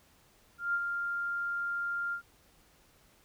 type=tone with ADSR envelope; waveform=sine; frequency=1396.9 Hz; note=F6; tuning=in tune; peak=-26 dBFS; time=0.58-2.22 s; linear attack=160 ms; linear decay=49 ms; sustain=-5 dB; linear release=92 ms; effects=pink hiss -64 dBFS RMS until 3.24 s